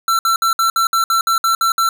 square tone bursts, 1345 Hz, E6, 34 cents sharp, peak -13 dBFS, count 11, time 0.08-1.89 s, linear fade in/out 2 ms, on 110 ms, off 60 ms, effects none

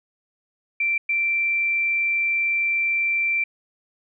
sine tone bursts at uneven times, 2349 Hz, D7, in tune, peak -19 dBFS, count 2, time 0.8-0.98 / 1.09-3.44 s, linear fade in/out 5 ms, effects none

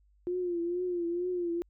sine tone with vibrato, 351.2 Hz, F4, 10 cents sharp, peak -29 dBFS, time 0.27-1.62 s, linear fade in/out 0 ms, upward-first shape triangle, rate 2.2 Hz, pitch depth 73 cents each way, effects added 50 Hz sine -62 dBFS peak until 1.69 s

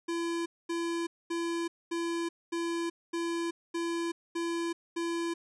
square tone bursts, 337.7 Hz, E4, 42 cents sharp, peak -31 dBFS, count 9, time 0.08-5.34 s, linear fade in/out 10 ms, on 380 ms, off 230 ms, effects resampled to 22050 Hz

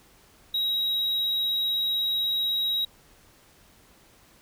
triangle tone, 3829 Hz, A#7, 46 cents sharp, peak -22 dBFS, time 0.54-2.85 s, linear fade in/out 5 ms, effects pink hiss -57 dBFS RMS until 4.41 s

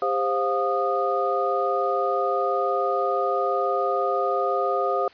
sine tone cluster, 400 / 526 / 705 / 1233 Hz, G4 / C5 / F5 / D#6, +35 / +9 / +16 / -16 cents, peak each -27 / -26 / -26 / -26 dBFS, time 0.02-5.08 s, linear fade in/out 2 ms, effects white hiss -51 dBFS RMS until 5.13 s + resampled to 11025 Hz

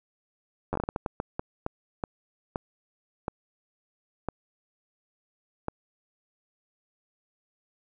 slowing click train, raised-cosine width 1 ms, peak -15 dBFS, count 17, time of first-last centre 0.73-5.684 s, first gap 10 ms, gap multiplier 1.39, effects none

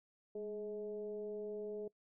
sine tone with frequency modulation, 419.8 Hz, G#4, 19 cents sharp, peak -40 dBFS, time 0.35-1.88 s, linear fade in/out 5 ms, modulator 216 Hz, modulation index 0.56, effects noise-tail reverb RT60 0.1 s tail -22 dB re dry

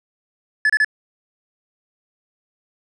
triangle tone bursts, 1724 Hz, A6, 36 cents flat, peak -11 dBFS, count 3, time 0.65-0.846 s, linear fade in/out 2 ms, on 46 ms, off 29 ms, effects resampled to 24000 Hz

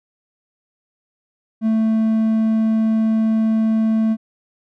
triangle tone, 221.2 Hz, A3, 9 cents sharp, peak -12 dBFS, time 1.61-4.17 s, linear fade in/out 50 ms, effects none

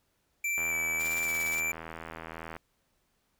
square tone with vibrato, 2327 Hz, D7, 17 cents flat, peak -29 dBFS, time 0.44-1.72 s, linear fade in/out 5 ms, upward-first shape square, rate 1.8 Hz, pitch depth 12 cents each way
click train, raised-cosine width 0.5 ms, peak -25 dBFS, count 163, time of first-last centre 0.58-2.565 s, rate 81.6 Hz
white noise with tremolo, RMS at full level -41 dBFS, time 0.99-1.61 s, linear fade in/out 20 ms, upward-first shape square, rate 17 Hz, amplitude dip 50%
effects pink hiss -74 dBFS RMS until 3.39 s

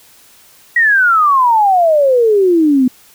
sine exponential sweep, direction down, 1932 to 246.9 Hz, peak -7 dBFS, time 0.76-2.88 s, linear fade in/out 5 ms, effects white hiss -45 dBFS RMS until 3.14 s

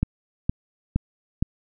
click train, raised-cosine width 5 ms, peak -8 dBFS, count 4, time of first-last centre 0.03-1.425 s, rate 2.15 Hz, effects none

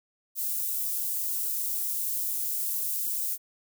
white high-pass noise, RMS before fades -30 dBFS, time 0.35-3.38 s, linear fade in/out 50 ms, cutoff 11000 Hz, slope 12 dB/octave, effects none

